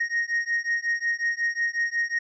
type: beating tone pair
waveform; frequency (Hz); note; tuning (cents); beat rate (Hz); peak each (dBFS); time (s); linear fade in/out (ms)
triangle; 1864.7 / 1870.2; A#6 / A#6; 0 / +5; 5.5; -25; 0-2.19; 10
effects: resampled to 16000 Hz